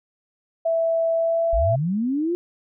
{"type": "tone with pitch glide", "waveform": "sine", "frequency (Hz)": [659.3, 668.5], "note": ["E5", "E5"], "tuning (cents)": [0, 24], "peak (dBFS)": -18, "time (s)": [0.65, 1.76], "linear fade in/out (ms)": 10, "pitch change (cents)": 24, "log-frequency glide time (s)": [1.14, 1.55]}
{"type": "linear sweep", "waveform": "sine", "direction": "up", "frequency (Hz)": [41.2, 358.3], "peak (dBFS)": -20, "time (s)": [1.53, 2.35], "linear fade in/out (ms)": 0}
{"effects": []}